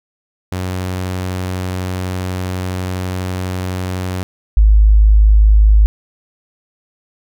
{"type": "tone pair in turn", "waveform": ["sawtooth", "sine"], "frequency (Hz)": [92.1, 52.5], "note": ["F#2", "G#1"], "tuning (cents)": [-7, 19], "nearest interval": "minor seventh", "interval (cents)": 974, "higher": "first", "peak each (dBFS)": [-15, -5], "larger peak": "second", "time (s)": [[0.52, 4.23], [4.57, 5.86]], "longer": "first", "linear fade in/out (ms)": 0, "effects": []}